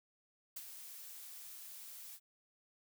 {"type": "noise with ADSR envelope", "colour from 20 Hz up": "blue", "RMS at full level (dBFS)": -43, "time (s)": [0.56, 2.2], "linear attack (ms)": 8, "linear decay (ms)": 37, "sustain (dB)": -8, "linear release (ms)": 58, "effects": []}